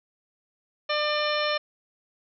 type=harmonic tone; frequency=598 Hz; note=D5; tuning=31 cents sharp; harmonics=1 / 2 / 3 / 4 / 5 / 6 / 7 / 9; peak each=-27 / -30 / -32 / -33 / -34 / -35 / -35 / -37 dBFS; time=0.89-1.58 s; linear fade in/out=10 ms; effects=none